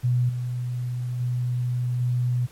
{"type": "tone with level steps", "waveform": "sine", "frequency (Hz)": 123.47, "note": "B2", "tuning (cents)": 0, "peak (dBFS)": [-18, -25, -22, -20], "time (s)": [0.03, 2.47], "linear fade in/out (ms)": 20, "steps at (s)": [0.29, 1.2, 2], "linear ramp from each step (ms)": 5, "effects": ["pink hiss -52 dBFS RMS until 2.51 s", "MP3 64 kbps"]}